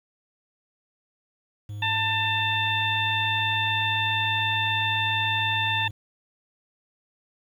triangle tone with pitch glide, 103.83 to 104.49 Hz, G#2 to G#2, 0 to +11 cents, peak -30 dBFS, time 1.69-5.91 s, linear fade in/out 5 ms, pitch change +11 cents, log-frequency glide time 2.02-3.3 s
harmonic tone, 893 Hz, A5, 25 cents sharp, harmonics 1 / 2 / 3 / 4, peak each -28 / -28 / -28 / -28 dBFS, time 1.82-5.88 s, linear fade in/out 5 ms
effects 9-bit

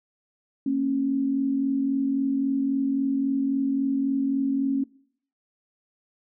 sine tone pair together, 229.8 / 273.5 Hz, A#3 / C#4, -25 / -23 cents, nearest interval minor third, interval 302 cents, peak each -29 / -22 dBFS, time 0.66-4.84 s, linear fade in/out 5 ms, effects noise-tail reverb RT60 0.6 s tail -22 dB re dry

